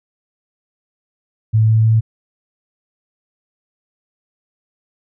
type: tone with pitch steps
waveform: sine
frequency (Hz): 110 / 110.77 / 111.54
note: A2 / A2 / A2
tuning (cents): 0 / +12 / +24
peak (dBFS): -9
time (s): 1.53-2.01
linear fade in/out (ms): 20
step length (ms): 160
effects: none